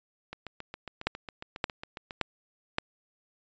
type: two click trains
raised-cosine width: 0.3 ms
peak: -23 / -10 dBFS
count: 14 / 4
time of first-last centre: 0.33-2.108 / 1.07-2.784 s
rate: 7.31 / 1.75 Hz
effects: resampled to 16000 Hz